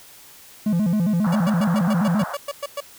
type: tone with vibrato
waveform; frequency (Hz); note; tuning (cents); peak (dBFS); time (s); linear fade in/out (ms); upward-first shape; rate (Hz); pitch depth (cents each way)
triangle; 190.7; G3; -47; -15; 0.66-2.24; 5; square; 7.4; 190
type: band-pass noise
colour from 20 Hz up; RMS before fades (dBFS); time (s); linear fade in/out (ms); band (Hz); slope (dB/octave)
pink; -31; 1.24-2.35; 5; 610 to 1600; 48
type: tone bursts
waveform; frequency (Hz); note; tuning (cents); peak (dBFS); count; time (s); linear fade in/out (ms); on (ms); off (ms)
30% pulse; 571; D5; -49; -22; 11; 1.32-2.805; 5; 35; 110
effects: white hiss -46 dBFS RMS until 2.98 s